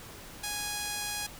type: tone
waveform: 5% pulse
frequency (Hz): 829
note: G#5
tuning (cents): -3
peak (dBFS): -21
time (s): 0.43-1.27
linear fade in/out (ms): 10
effects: pink hiss -47 dBFS RMS until 1.39 s